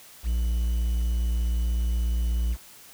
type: tone with quantisation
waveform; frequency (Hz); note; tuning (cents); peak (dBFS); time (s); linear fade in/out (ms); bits
triangle; 58.27; A#1; 0; -20; 0.23-2.57; 50; 8
effects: white hiss -49 dBFS RMS until 2.93 s